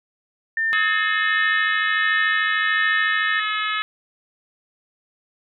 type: tone with tremolo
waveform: sine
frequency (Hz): 1800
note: A6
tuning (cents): +39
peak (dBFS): -18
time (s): 0.57-3.4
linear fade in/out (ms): 2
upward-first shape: sine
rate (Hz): 1.4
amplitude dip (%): 30
type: harmonic tone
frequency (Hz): 426.6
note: G#4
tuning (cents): +46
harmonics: 3 / 4 / 5 / 6 / 7 / 8 / 9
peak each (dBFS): -25 / -27 / -29 / -31 / -32 / -33 / -34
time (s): 0.73-3.82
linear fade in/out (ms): 0
effects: none